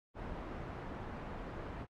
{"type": "low-pass noise", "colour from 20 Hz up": "pink", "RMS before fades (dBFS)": -44, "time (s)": [0.14, 1.87], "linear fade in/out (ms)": 50, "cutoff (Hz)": 1300, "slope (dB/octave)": 12, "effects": ["AAC 64 kbps"]}